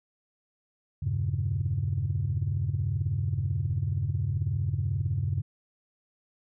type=chord; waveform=sine; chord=E diminished seventh; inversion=none; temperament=equal; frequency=82.41 / 98 / 116.54 / 138.59 Hz; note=E2 / G2 / Bb2 / Db3; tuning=0 / 0 / 0 / 0 cents; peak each=-34 / -28 / -33 / -30 dBFS; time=1.02-5.42 s; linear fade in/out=10 ms; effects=tanh soft clip ceiling -18 dBFS